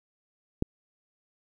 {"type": "click", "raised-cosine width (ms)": 3, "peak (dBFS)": -12, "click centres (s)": 0.624, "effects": ["9-bit"]}